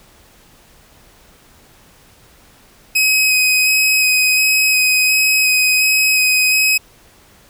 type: tone with vibrato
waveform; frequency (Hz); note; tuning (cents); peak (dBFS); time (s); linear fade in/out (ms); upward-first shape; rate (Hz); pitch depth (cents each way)
sawtooth; 2529; D#7; +28; -8; 2.95-6.78; 10; square; 1.4; 9
effects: pink hiss -48 dBFS RMS until 7.49 s